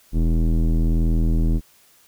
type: tone with low-pass filter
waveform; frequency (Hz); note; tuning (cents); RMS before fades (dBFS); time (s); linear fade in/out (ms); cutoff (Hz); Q
square; 40.71; E1; -21; -18; 0.12-1.61; 50; 270; 1.8
effects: white hiss -55 dBFS RMS until 2.07 s